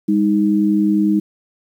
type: tone pair together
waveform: sine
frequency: 202.1 / 313.1 Hz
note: G#3 / D#4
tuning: -47 / +11 cents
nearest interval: minor sixth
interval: 758 cents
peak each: -15 dBFS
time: 0.08-1.2 s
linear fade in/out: 10 ms
effects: 8-bit